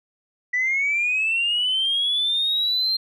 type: linear sweep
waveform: sine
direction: up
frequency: 1958 to 4188 Hz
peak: -18 dBFS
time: 0.53-2.97 s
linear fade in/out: 10 ms
effects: tanh soft clip ceiling -15 dBFS